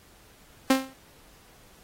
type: tone with exponential decay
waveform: sawtooth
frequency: 265 Hz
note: C4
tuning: 22 cents sharp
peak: -11 dBFS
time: 0.7-0.94 s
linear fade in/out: 5 ms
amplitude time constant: 52 ms
effects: pink hiss -56 dBFS RMS until 1.83 s + AAC 48 kbps